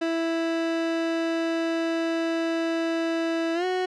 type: tone with pitch glide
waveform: 30% pulse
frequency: 330 to 368.3 Hz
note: E4 to F#4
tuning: +2 to -8 cents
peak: -21 dBFS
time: 0.01-3.86 s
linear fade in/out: 10 ms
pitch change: +190 cents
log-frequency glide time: 3.54-3.65 s
effects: low-pass 4000 Hz 12 dB/octave